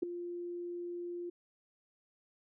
sine tone with ADSR envelope, 349.2 Hz, F4, in tune, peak -25 dBFS, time 0.02-1.3 s, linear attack 11 ms, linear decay 4 ms, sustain -13 dB, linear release 8 ms, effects none

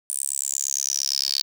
10% pulse tone with high-pass filter sweep, 68.7 Hz, C#2, 15 cents flat, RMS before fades -26 dBFS, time 0.1-1.42 s, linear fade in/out 0 ms, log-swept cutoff 9200 to 4500 Hz, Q 9.8, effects none

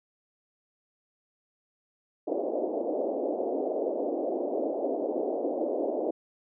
white band-pass noise, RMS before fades -30 dBFS, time 2.27-6.11 s, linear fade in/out 10 ms, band 270 to 660 Hz, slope 48 dB/octave, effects none

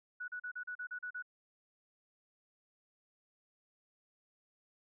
sine tone bursts, 1473 Hz, F#6, 8 cents flat, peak -39 dBFS, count 9, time 0.2-1.225 s, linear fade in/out 10 ms, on 81 ms, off 37 ms, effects none

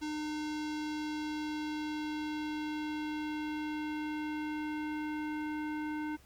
square tone with low-pass filter sweep, 303.7 Hz, D#4, 42 cents flat, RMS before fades -37 dBFS, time 0.01-6.17 s, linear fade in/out 20 ms, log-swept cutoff 5900 to 1900 Hz, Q 1.3, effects added 68 Hz sine -61 dBFS peak until 6.25 s + pink hiss -63 dBFS RMS until 6.25 s

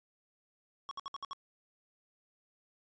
square tone bursts, 1108.7 Hz, C#6, in tune, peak -39 dBFS, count 6, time 0.89-1.332 s, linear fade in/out 0 ms, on 22 ms, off 62 ms, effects resampled to 16000 Hz

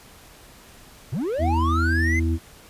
triangle linear sweep, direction up, 96.6 to 2103 Hz, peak -21 dBFS, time 1.12-2.2 s, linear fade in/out 10 ms
harmonic tone, 82 Hz, E2, 9 cents flat, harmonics 1 / 3 / 4, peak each -20 / -29 / -27 dBFS, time 1.38-2.39 s, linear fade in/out 50 ms
effects pink hiss -48 dBFS RMS until 2.69 s + resampled to 32000 Hz

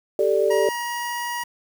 sine chord, G suspended second, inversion none, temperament equal, 392 / 440 / 587.3 Hz, G4 / A4 / D5, 0 / 0 / 0 cents, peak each -21 dBFS, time 0.19-0.69 s, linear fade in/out 2 ms
25% pulse tone with pitch glide, 950 to 956.6 Hz, A#5 to A#5, +33 to +44 cents, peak -22 dBFS, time 0.5-1.44 s, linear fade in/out 10 ms, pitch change +11 cents, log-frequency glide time 0.6-1.25 s
effects 7-bit

